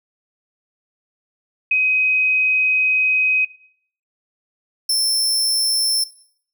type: tone pair in turn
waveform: sine / sawtooth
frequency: 2522 / 5344 Hz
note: D#7 / E8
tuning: +23 / +23 cents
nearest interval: octave + minor second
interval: 1300 cents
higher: second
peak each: -13 dBFS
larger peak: neither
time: 1.71-3.45 / 4.89-6.04 s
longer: first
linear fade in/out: 5 ms
effects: noise-tail reverb RT60 0.6 s tail -20 dB re dry